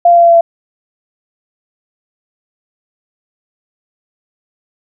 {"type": "tone with pitch steps", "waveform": "sine", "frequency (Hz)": [694, 690, 686, 682.1, 678.1, 674.2], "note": ["F5", "F5", "F5", "F5", "E5", "E5"], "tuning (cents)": [-11, -21, -31, -41, 49, 39], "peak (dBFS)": -3, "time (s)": [0.05, 0.41], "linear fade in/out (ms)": 5, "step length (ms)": 60, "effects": []}